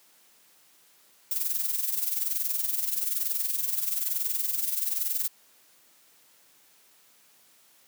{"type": "noise with amplitude modulation", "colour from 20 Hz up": "violet", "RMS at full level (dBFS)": -26, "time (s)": [1.31, 5.28], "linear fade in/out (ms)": 2, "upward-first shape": "sine", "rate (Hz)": 21.1, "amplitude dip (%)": 65, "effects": ["white hiss -60 dBFS RMS until 7.87 s", "high-pass 150 Hz 12 dB/octave"]}